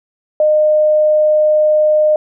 sine tone, 611 Hz, D#5, 32 cents flat, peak -8 dBFS, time 0.4-2.16 s, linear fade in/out 2 ms, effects none

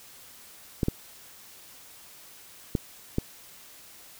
clicks, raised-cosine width 3 ms, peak -11 dBFS, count 4, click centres 0.832 / 0.884 / 2.752 / 3.184 s, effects white hiss -50 dBFS RMS until 4.19 s

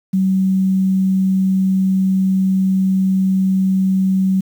sine tone with quantisation, 190 Hz, F#3, 46 cents sharp, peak -12 dBFS, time 0.13-4.41 s, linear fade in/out 10 ms, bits 7, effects none

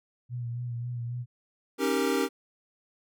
sine tone with vibrato, 120.4 Hz, B2, 44 cents flat, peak -31 dBFS, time 0.29-1.26 s, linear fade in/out 50 ms, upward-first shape sine, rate 3.7 Hz, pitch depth 36 cents each way
square chord, Eb dominant seventh, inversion third, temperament equal with one note detuned, 273.7 / 311.1 / 392 / 466.2 Hz, Db4 / Eb4 / G4 / Bb4, -22 / 0 / 0 / 0 cents, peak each -30 / -33 / -30 / -31 dBFS, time 1.78-2.29 s, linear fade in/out 50 ms
effects none

